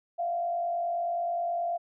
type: tone with frequency modulation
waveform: sine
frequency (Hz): 691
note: F5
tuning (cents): -19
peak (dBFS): -27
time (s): 0.18-1.78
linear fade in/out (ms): 20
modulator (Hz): 49.4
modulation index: 0.5
effects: none